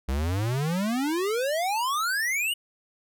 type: exponential sweep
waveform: square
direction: up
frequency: 62.7 to 2960 Hz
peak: -25 dBFS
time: 0.08-2.54 s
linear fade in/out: 10 ms
effects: none